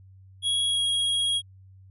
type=tone with pitch glide; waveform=square; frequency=3322 to 3295 Hz; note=G#7 to G#7; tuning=0 to -14 cents; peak=-23 dBFS; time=0.42-1.42 s; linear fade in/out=50 ms; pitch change=-14 cents; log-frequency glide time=0.66-0.85 s; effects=added 95 Hz sine -48 dBFS peak until 1.9 s + resampled to 32000 Hz